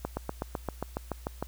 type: slowing click train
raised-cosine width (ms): 1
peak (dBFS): -17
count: 11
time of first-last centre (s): 0.05-1.426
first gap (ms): 120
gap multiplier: 1.03
effects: added 60 Hz sine -44 dBFS peak until 1.47 s + white hiss -56 dBFS RMS until 1.47 s